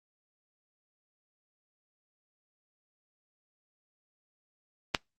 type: click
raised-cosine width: 0.2 ms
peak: -6 dBFS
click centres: 4.948 s
effects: noise-tail reverb RT60 0.2 s tail -26 dB re dry + Opus 24 kbps